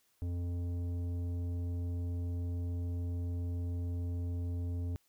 sine tone with tanh clipping, 87.31 Hz, F2, in tune, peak -35 dBFS, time 0.22-4.96 s, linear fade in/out 0 ms, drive 11 dB, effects white hiss -73 dBFS RMS until 5.08 s

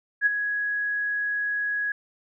sine tone with ADSR envelope, 1668 Hz, G#6, 7 cents sharp, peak -15 dBFS, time 0.21-1.92 s, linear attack 51 ms, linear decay 20 ms, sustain -9 dB, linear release 3 ms, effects none

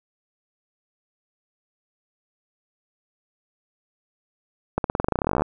accelerating click train, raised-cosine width 1 ms, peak -7 dBFS, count 22, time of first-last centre 4.78-5.42 s, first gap 62 ms, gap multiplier 0.92, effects none

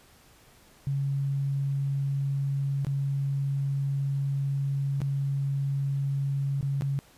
sine tone with dropouts, 138.59 Hz, C#3, in tune, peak -25 dBFS, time 0.87-6.99 s, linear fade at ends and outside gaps 0 ms, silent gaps 2.848-2.868 / 5.004-5.017 / 6.61-6.628 / 6.81-6.821 s, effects pink hiss -57 dBFS RMS until 7.17 s + resampled to 32000 Hz

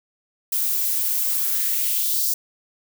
violet noise with high-pass filter sweep, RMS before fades -22 dBFS, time 0.52-2.34 s, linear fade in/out 5 ms, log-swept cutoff 220 to 5500 Hz, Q 2.2, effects none

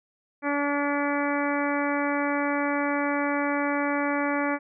harmonic tone, 286.9 Hz, D4, 40 cents flat, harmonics 1 / 2 / 3 / 4 / 5 / 6 / 7 / 8, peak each -27 / -30 / -32 / -33 / -34 / -35 / -35 / -36 dBFS, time 0.42-4.59 s, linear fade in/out 50 ms, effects none

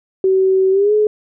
sine tone with pitch glide, 380 to 424.1 Hz, F#4 to G#4, +46 to +36 cents, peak -10 dBFS, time 0.24-1.07 s, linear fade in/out 2 ms, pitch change +190 cents, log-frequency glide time 0.71-0.93 s, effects none

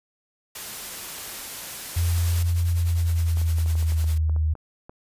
white noise, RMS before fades -35 dBFS, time 0.55-2.43 s, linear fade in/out 5 ms
white noise with tremolo, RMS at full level -37 dBFS, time 1.96-4.18 s, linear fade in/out 5 ms, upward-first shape triangle, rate 9.9 Hz, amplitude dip 75%
sine tone with pitch glide, 85.6 to 78.04 Hz, F2 to D#2, -34 to +6 cents, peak -19 dBFS, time 1.96-4.54 s, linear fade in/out 10 ms, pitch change -160 cents, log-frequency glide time 2.74-4.37 s
clicks, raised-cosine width 1 ms, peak -28 dBFS, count 12, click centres 3.372 / 3.416 / 3.585 / 3.661 / 3.754 / 3.826 / 3.921 / 4.042 / 4.296 / 4.363 / 4.553 / 4.895 s
effects resampled to 32000 Hz

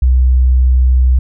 sine tone, 63.4 Hz, B1, 46 cents sharp, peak -6 dBFS, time 0.02-1.19 s, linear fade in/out 5 ms, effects none

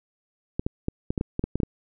clicks, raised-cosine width 3 ms, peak -12 dBFS, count 11, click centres 0.595 / 0.665 / 0.884 / 1.105 / 1.178 / 1.211 / 1.394 / 1.44 / 1.556 / 1.602 / 1.633 s, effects none

